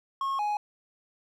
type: tone pair in turn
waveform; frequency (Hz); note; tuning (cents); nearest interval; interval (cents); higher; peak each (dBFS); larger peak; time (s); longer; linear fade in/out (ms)
triangle; 1087 / 833.9; C#6 / G#5; -34 / +7; perfect fourth; 459; first; -25 / -24; second; 0.21-0.39 / 0.39-0.57; neither; 2
effects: none